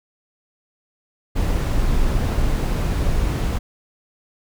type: noise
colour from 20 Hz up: brown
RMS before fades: -19 dBFS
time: 1.35-3.59 s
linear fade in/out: 20 ms
effects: none